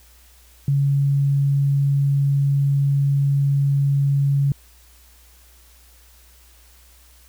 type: tone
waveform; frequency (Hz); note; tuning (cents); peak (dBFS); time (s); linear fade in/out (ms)
sine; 140; C#3; +18; -15; 0.68-4.52; 2
effects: added 60 Hz sine -50 dBFS peak until 7.28 s + white hiss -53 dBFS RMS until 7.28 s

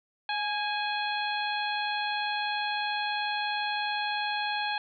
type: harmonic tone with a mistuned harmonic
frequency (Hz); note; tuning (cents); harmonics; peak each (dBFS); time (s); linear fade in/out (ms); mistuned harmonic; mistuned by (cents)
837; G#5; +13; 1 / 2 / 3 / 4 / 5; -31 / -34 / -36 / -37 / -38; 0.29-4.78; 2; 2; -33
effects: none

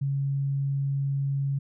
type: tone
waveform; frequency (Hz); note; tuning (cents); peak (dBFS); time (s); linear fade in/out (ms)
sine; 138.59; C#3; 0; -24; 0.01-1.59; 10
effects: none

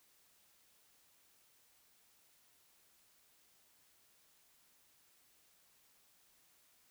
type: silence
effects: white hiss -70 dBFS RMS until 6.9 s

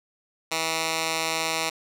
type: tone with band-pass filter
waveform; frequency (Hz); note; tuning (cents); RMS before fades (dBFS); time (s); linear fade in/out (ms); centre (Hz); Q
10% pulse; 161.7; E3; -33; -27; 0.51-1.7; 10; 4400; 0.53
effects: none

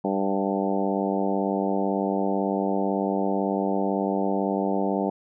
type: harmonic tone with a mistuned harmonic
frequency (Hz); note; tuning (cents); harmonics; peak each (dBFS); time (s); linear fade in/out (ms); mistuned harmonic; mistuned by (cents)
98; G2; 0; 2 / 3 / 4 / 5 / 6 / 7 / 8 / 9; -27 / -29 / -30 / -31 / -32 / -32 / -33 / -34; 0.04-5.1; 5; 8; -27
effects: none

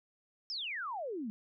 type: exponential sweep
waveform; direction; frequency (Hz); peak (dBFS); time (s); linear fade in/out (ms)
sine; down; 5460 to 203.8; -36; 0.5-1.3; 0
effects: none

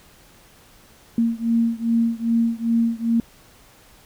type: beating tone pair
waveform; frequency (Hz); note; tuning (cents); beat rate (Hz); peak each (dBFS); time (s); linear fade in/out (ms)
sine; 229.6 / 232.1; A#3 / A#3; -26 / -7; 2.5; -20 / -21; 1.18-3.2; 2
effects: pink hiss -51 dBFS RMS until 4.05 s

